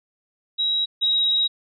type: tone pair in turn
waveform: sine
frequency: 3848 / 3821 Hz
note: B7 / A#7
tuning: -46 / +42 cents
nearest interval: unison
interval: 12 cents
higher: first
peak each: -19 / -17 dBFS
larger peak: second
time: 0.58-0.86 / 1.01-1.48 s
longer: second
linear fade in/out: 20 ms
effects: none

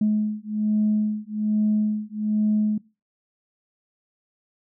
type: beating tone pair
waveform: sine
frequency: 212 / 213.2 Hz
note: G#3 / G#3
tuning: +36 / +46 cents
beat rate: 1.2 Hz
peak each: -22 dBFS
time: 0.01-2.78 s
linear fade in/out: 5 ms
effects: noise-tail reverb RT60 0.3 s tail -22 dB re dry + tanh soft clip ceiling -13 dBFS

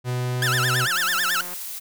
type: tone with pitch glide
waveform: 45% pulse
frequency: 124.5 to 125.66 Hz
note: B2 to B2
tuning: +14 to +30 cents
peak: -23 dBFS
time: 0.04-0.88 s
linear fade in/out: 50 ms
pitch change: +16 cents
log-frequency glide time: 0.16-0.68 s
type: tone with vibrato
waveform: sawtooth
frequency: 1531 Hz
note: G6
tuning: 41 cents flat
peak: -17 dBFS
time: 0.42-1.41 s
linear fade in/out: 2 ms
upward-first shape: sine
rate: 9.1 Hz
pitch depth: 290 cents each way
type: click train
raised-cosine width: 0.5 ms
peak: -25 dBFS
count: 125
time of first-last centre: 0.84-1.537 s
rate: 178 Hz
type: noise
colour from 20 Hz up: blue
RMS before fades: -33 dBFS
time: 0.93-1.8 s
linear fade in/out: 20 ms
effects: none

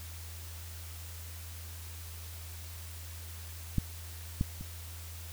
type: clicks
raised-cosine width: 5 ms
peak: -15 / -16 / -28 dBFS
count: 3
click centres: 3.783 / 4.411 / 4.61 s
effects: added 83 Hz sine -43 dBFS peak until 5.32 s + white hiss -49 dBFS RMS until 5.32 s

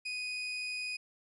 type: tone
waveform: 30% pulse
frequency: 2489 Hz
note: D#7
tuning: in tune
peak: -33 dBFS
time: 0.05-0.97 s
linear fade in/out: 10 ms
effects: resampled to 24000 Hz

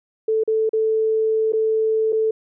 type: tone with dropouts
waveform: sine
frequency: 440 Hz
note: A4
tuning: in tune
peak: -16 dBFS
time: 0.28-2.31 s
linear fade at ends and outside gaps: 5 ms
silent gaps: 0.437-0.476 / 0.693-0.732 / 1.523-1.533 / 2.124-2.128 s
effects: none

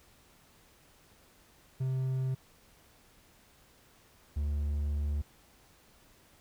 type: tone pair in turn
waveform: triangle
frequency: 130.81 / 73.08 Hz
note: C3 / D2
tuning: 0 / -8 cents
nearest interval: minor seventh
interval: 1008 cents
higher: first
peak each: -27 dBFS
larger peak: neither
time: 1.8-2.35 / 4.36-5.22 s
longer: second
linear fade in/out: 10 ms
effects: pink hiss -62 dBFS RMS until 6.4 s

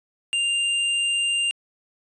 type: tone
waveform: square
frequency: 2794 Hz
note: F7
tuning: in tune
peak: -21 dBFS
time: 0.33-1.51 s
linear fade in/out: 0 ms
effects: resampled to 22050 Hz

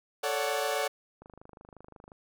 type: chord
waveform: sawtooth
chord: D major seventh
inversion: second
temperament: equal with one note detuned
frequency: 440 / 554.4 / 582.3 / 740 Hz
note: A4 / C#5 / D5 / F#5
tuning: 0 / 0 / -15 / 0 cents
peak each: -30 dBFS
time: 0.23-0.88 s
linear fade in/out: 10 ms
type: click train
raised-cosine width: 1 ms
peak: -35 dBFS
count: 24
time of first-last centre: 1.22-2.118 s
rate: 25.6 Hz
effects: none

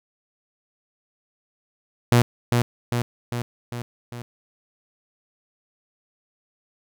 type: tone with echo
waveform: sawtooth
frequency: 120.3 Hz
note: B2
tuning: 45 cents flat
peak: -9 dBFS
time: 2.12-2.22 s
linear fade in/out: 0 ms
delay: 400 ms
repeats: 5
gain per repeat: -4 dB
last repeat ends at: 4.22 s
effects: none

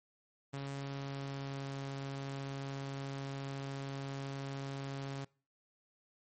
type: tone with pitch glide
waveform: sawtooth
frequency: 138.59 to 137.39 Hz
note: C#3 to C#3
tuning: 0 to -15 cents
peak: -35 dBFS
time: 0.53-5.25 s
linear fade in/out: 10 ms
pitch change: -15 cents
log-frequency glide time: 0.84-1.69 s
effects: noise-tail reverb RT60 0.4 s tail -24 dB re dry + MP3 32 kbps

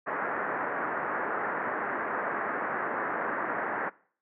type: low-pass noise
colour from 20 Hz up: white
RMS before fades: -31 dBFS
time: 0.06-3.9 s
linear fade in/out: 20 ms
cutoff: 1800 Hz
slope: 48 dB/octave
effects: noise-tail reverb RT60 0.5 s tail -22 dB re dry + high-pass 300 Hz 12 dB/octave

